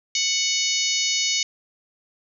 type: harmonic tone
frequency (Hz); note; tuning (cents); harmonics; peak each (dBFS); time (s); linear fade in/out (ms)
740; F#5; 0; 3 / 4 / 5 / 6 / 7 / 8 / 9; -28 / -28 / -28 / -28 / -28 / -28 / -28; 0.15-1.43; 2
effects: none